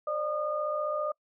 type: tone cluster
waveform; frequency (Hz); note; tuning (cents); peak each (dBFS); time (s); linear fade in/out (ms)
sine; 547 / 602 / 1220; C#5 / D5 / D#6; -23 / +43 / -34; -38 / -30 / -33; 0.07-1.12; 5
effects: noise-tail reverb RT60 0.1 s tail -26 dB re dry